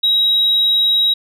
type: tone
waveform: sine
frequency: 3830 Hz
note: A#7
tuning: 46 cents sharp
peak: -10 dBFS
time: 0.03-1.14 s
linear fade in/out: 10 ms
effects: tanh soft clip ceiling -7 dBFS